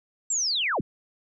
sine linear sweep, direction down, 7670 to 77.78 Hz, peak -23 dBFS, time 0.3-0.81 s, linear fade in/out 5 ms, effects none

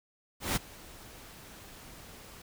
pink noise with ADSR envelope, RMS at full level -28 dBFS, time 0.4-2.42 s, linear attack 160 ms, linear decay 19 ms, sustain -22 dB, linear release 5 ms, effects none

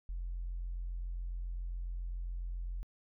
sine tone, 43.65 Hz, F1, in tune, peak -35 dBFS, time 0.09-2.83 s, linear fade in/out 0 ms, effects tanh soft clip ceiling -32 dBFS

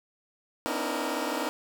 15% pulse tone cluster, 251.2 / 284.6 / 304.2 / 325.2 / 464.9 Hz, B3 / C#4 / D#4 / E4 / A#4, +30 / +46 / -39 / -23 / -5 cents, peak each -29 dBFS, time 0.66-1.49 s, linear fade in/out 0 ms, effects none

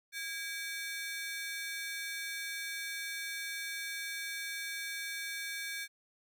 sawtooth ring-modulated tone, 1966 Hz, B6, 8 cents flat, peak -31 dBFS, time 0.12-5.88 s, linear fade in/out 50 ms, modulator 332 Hz, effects none

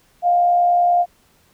sine tone with frequency modulation, 704 Hz, F5, 14 cents sharp, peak -12 dBFS, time 0.22-1.06 s, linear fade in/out 50 ms, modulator 70.4 Hz, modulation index 0.25, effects pink hiss -57 dBFS RMS until 1.53 s

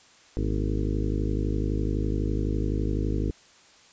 harmonic tone with a mistuned harmonic, 51.91 Hz, G#1, in tune, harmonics 1 / 2 / 3 / 4 / 5 / 6 / 7 / 8 / 9, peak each -27 / -30 / -35 / -37 / -35 / -33 / -37 / -37 / -40 dBFS, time 0.37-3.31 s, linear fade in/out 0 ms, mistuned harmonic 4, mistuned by +120 cents, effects white hiss -55 dBFS RMS until 3.92 s + resampled to 16000 Hz

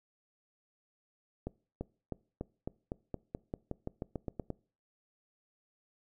accelerating click train, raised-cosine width 2 ms, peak -23 dBFS, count 16, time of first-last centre 1.47-4.503 s, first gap 340 ms, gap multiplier 0.92, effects noise-tail reverb RT60 0.4 s tail -23 dB re dry

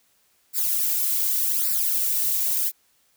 violet noise with flanger, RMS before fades -23 dBFS, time 0.53-2.72 s, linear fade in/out 50 ms, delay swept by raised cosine 0.31 to 2.61 ms, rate 0.86 Hz, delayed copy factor -0.85, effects white hiss -64 dBFS RMS until 3.16 s

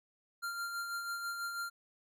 square tone with tremolo, 1390 Hz, F6, 9 cents flat, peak -36 dBFS, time 0.42-1.7 s, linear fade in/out 20 ms, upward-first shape sine, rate 6.1 Hz, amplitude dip 40%, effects none

